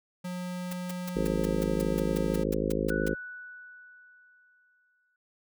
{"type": "tone", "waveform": "square", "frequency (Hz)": 180, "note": "F#3", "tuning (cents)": -47, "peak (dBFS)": -34, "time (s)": [0.24, 2.44], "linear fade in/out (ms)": 10}
{"type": "noise bursts", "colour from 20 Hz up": "white", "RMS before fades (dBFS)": -39, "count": 14, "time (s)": [0.71, 3.084], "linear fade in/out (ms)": 5, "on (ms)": 21, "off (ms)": 160}
{"type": "harmonic tone", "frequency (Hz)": 53, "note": "G#1", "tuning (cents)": 36, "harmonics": [1, 3, 4, 5, 6, 7, 8, 9, 10], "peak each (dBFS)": [-35, -35, -35, -35, -35, -35, -35, -35, -35], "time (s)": [1.15, 3.15], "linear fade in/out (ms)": 20}
{"type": "tone with exponential decay", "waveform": "sine", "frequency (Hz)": 1480, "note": "F#6", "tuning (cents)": 0, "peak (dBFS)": -32, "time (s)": [2.9, 5.16], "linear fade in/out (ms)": 2, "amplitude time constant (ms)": 490}
{"effects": []}